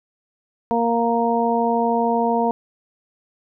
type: harmonic tone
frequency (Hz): 233.1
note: A#3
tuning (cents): 0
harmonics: 1 / 2 / 3 / 4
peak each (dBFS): -22 / -22 / -22 / -22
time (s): 0.71-2.51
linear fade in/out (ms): 0
effects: none